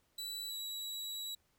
sawtooth tone with pitch glide, 3951 to 3897 Hz, B7 to B7, 0 to -24 cents, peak -37 dBFS, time 0.18-1.35 s, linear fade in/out 5 ms, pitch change -24 cents, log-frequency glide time 0.47-0.58 s, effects pink hiss -75 dBFS RMS until 1.58 s

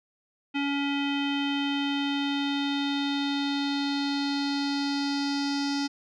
square tone with low-pass filter sweep, 282 Hz, C#4, 30 cents sharp, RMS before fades -28 dBFS, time 0.54-5.88 s, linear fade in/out 20 ms, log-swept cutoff 2800 to 5100 Hz, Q 4.8, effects none

